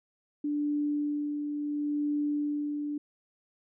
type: tone with tremolo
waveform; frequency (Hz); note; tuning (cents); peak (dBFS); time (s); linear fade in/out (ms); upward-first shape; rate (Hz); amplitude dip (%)
sine; 293.7; D4; 0; -26; 0.44-2.98; 5; sine; 0.72; 40
effects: none